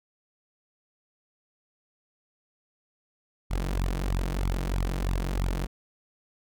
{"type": "tone with flanger", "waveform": "sawtooth", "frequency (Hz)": 45.59, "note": "F#1", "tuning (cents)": -25, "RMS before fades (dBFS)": -28, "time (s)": [3.5, 5.67], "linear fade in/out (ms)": 20, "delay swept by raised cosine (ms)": [0.83, 6.53], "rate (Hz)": 3.1, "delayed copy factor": 0.85, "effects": []}